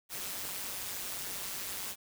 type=noise with amplitude modulation; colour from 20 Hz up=white; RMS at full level=-36 dBFS; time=0.09-1.96 s; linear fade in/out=50 ms; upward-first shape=sine; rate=191 Hz; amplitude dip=70%; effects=none